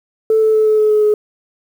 sine tone with pitch steps, 440 / 437 / 433.9 / 430.9 / 428 / 425 / 422.1 Hz, A4 / A4 / A4 / A4 / A4 / G#4 / G#4, 0 / -12 / -24 / -36 / -48 / +40 / +28 cents, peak -8 dBFS, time 0.3-1.14 s, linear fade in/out 2 ms, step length 120 ms, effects tanh soft clip ceiling -5 dBFS + 7-bit

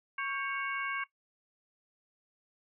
harmonic tone with a mistuned harmonic, 554.4 Hz, C#5, in tune, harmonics 2 / 3 / 4 / 5, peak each -37 / -38 / -37 / -43 dBFS, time 0.18-1.04 s, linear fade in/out 5 ms, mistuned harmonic 3, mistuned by -72 cents, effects noise-tail reverb RT60 0.1 s tail -17 dB re dry

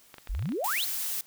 clicks, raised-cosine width 0.3 ms, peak -28 dBFS, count 9, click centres 0.142 / 0.183 / 0.273 / 0.35 / 0.393 / 0.425 / 0.457 / 0.491 / 0.521 s
sine exponential sweep, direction up, 36.07 to 4612 Hz, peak -28 dBFS, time 0.29-0.85 s, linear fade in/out 10 ms
blue noise, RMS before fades -32 dBFS, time 0.64-1.21 s, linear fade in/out 2 ms
effects white hiss -58 dBFS RMS until 1.26 s

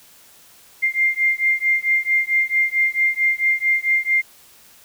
sine beating tone pair, 2103 / 2107.5 Hz, C7 / C7, +8 / +12 cents, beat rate 4.5 Hz, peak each -19 dBFS, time 0.82-4.22 s, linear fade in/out 20 ms, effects white hiss -49 dBFS RMS until 4.84 s

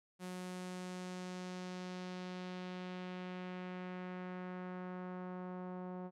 sawtooth tone with low-pass filter sweep, 182.2 Hz, F#3, 26 cents flat, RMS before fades -45 dBFS, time 0.19-6.11 s, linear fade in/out 50 ms, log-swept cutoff 11000 to 890 Hz, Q 1.2, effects none

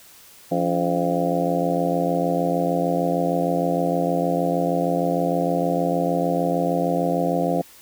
harmonic tone with a mistuned harmonic, 86.5 Hz, F2, 16 cents flat, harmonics 2 / 3 / 4 / 5 / 6 / 7 / 8 / 9, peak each -25 / -26 / -30 / -31 / -25 / -31 / -25 / -33 dBFS, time 0.51-7.62 s, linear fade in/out 10 ms, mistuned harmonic 3, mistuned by +130 cents, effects white hiss -48 dBFS RMS until 7.81 s

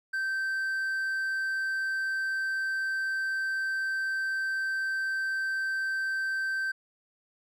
triangle tone, 1556 Hz, G6, 13 cents flat, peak -26 dBFS, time 0.13-6.72 s, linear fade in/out 10 ms, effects none

